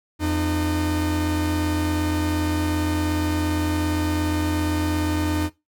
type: tone pair together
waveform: 45% pulse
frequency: 85.48 / 304.6 Hz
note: F2 / D#4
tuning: -37 / -37 cents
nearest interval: octave + minor seventh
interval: 2200 cents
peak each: -24 / -23 dBFS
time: 0.19-5.5 s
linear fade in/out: 50 ms
effects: noise-tail reverb RT60 0.2 s tail -18 dB re dry